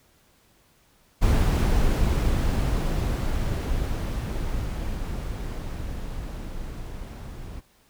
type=noise with level ramp; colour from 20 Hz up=brown; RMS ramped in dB=-19 to -37 dBFS; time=1.21-7.61 s; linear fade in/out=20 ms; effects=pink hiss -61 dBFS RMS until 7.89 s